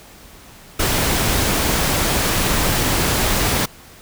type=noise; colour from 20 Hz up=pink; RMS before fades=-18 dBFS; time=0.79-3.66 s; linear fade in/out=10 ms; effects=pink hiss -43 dBFS RMS until 4.01 s